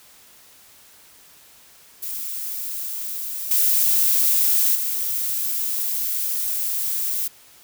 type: noise with level steps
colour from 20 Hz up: violet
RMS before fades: -29 / -18 / -24 dBFS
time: 2.02-7.28 s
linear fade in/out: 10 ms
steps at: 3.51 / 4.75 s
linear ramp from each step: 2 ms
effects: white hiss -50 dBFS RMS until 7.63 s